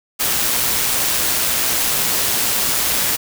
white noise with amplitude modulation, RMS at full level -17 dBFS, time 0.19-3.17 s, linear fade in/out 20 ms, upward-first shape sine, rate 121 Hz, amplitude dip 25%, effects none

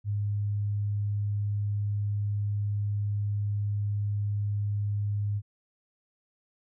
sine tone, 102.8 Hz, G#2, 17 cents flat, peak -26 dBFS, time 0.04-5.42 s, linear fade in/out 50 ms, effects none

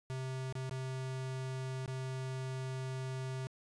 square tone with dropouts, 130.81 Hz, C3, in tune, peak -38 dBFS, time 0.1-3.47 s, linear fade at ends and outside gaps 0 ms, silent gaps 0.525-0.553 / 0.695-0.711 / 1.86-1.878 s, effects resampled to 22050 Hz

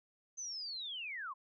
sine linear sweep, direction down, 6272 to 987.8 Hz, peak -40 dBFS, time 0.37-1.34 s, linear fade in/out 20 ms, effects none

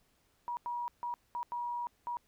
sine tone bursts at uneven times, 960 Hz, B5, 49 cents flat, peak -34 dBFS, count 6, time 0.48-0.57 / 0.66-0.88 / 1.03-1.14 / 1.35-1.43 / 1.52-1.87 / 2.07-2.17 s, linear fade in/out 0 ms, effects pink hiss -72 dBFS RMS until 2.27 s

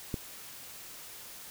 click, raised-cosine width 3 ms, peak -19 dBFS, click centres 0.142 s, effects white hiss -47 dBFS RMS until 1.5 s

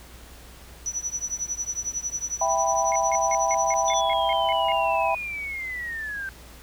sine tone with tremolo, 5920 Hz, F#8, in tune, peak -23 dBFS, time 0.86-4.01 s, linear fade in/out 0 ms, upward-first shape triangle, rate 11 Hz, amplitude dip 100%
sine chord, E minor, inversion none, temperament just, 659.3 / 791.1 / 988.9 Hz, E5 / G5 / B5, 0 / +16 / +2 cents, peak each -25 dBFS, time 2.41-5.15 s, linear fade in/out 5 ms
sine tone bursts, 2155 Hz, C#7, 49 cents flat, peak -29 dBFS, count 10, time 2.92-4.72 s, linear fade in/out 0 ms, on 36 ms, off 160 ms
sine linear sweep, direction down, 3520 to 1546 Hz, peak -29 dBFS, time 3.88-6.29 s, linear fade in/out 0 ms
effects added 60 Hz sine -46 dBFS peak until 6.62 s + pink hiss -48 dBFS RMS until 6.62 s

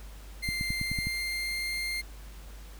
30% pulse tone with pitch glide, 2093 to 2110 Hz, C7 to C7, 0 to +14 cents, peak -28 dBFS, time 0.42-2.02 s, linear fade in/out 20 ms, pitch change +14 cents, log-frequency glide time 0.67-1.71 s
clicks, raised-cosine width 5 ms, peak -21 dBFS, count 7, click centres 0.489 / 0.611 / 0.705 / 0.814 / 0.916 / 0.988 / 1.07 s
effects added 50 Hz sine -43 dBFS peak until 2.79 s + pink hiss -53 dBFS RMS until 2.79 s

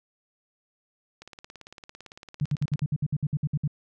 click train, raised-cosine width 0.2 ms, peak -26 dBFS, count 29, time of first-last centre 1.22-2.793 s, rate 17.8 Hz
sine tone bursts, 146.83 Hz, D3, in tune, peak -22 dBFS, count 13, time 2.41-3.677 s, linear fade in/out 5 ms, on 43 ms, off 59 ms
effects none

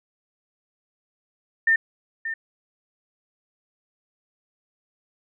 sine tone with echo, 1807 Hz, A6, 46 cents sharp, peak -15 dBFS, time 1.67-1.76 s, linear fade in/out 5 ms, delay 580 ms, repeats 1, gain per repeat -11 dB, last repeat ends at 2.34 s, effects none

